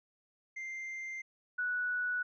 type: tone pair in turn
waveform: triangle / sine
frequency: 2093 / 1474.4 Hz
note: C7 / F#6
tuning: 0 / -7 cents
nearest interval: tritone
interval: 607 cents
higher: first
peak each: -37 / -31 dBFS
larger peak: second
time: 0.56-1.22 / 1.58-2.23 s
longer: first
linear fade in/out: 10 ms
effects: resampled to 16000 Hz